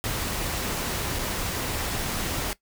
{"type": "noise with dropouts", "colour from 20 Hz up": "pink", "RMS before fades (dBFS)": -29, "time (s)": [0.04, 2.53], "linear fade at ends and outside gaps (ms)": 0, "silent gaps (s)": [1.187, 1.191], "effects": ["noise-tail reverb RT60 0.1 s tail -18 dB re dry"]}